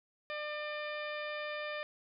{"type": "harmonic tone", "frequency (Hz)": 599, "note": "D5", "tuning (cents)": 34, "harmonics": [1, 2, 3, 4, 5, 6, 7, 8], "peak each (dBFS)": [-40, -45, -43, -45, -52, -51, -61, -56], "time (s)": [0.3, 1.83], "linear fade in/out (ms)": 0, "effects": []}